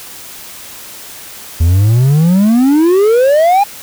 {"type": "exponential sweep", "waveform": "triangle", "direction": "up", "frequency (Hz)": [78.8, 830.6], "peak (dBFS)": -4, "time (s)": [1.6, 3.64], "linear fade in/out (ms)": 10, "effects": ["white hiss -31 dBFS RMS until 3.82 s"]}